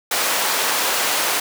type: high-pass noise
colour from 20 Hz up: pink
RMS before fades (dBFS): -20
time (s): 0.11-1.4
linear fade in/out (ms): 5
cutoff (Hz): 610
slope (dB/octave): 12
effects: none